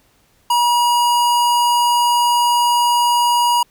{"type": "tone", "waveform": "square", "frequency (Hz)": 960, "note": "B5", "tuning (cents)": -49, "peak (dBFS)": -13, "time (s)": [0.5, 3.63], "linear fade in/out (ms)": 5, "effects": ["pink hiss -57 dBFS RMS until 3.7 s"]}